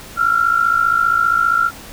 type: tone pair together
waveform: sine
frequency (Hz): 1344.9 / 1400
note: E6 / F6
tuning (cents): +34 / +4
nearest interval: minor second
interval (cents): 70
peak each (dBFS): -15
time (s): 0.16-1.71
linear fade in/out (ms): 50
effects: pink hiss -36 dBFS RMS until 1.92 s